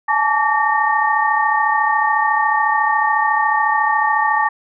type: tone cluster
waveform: sine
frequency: 847 / 881 / 1149 / 1832 Hz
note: G#5 / A5 / D6 / A#6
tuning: +34 / +2 / -38 / -31 cents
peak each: -19 dBFS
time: 0.08-4.49 s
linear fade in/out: 10 ms
effects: none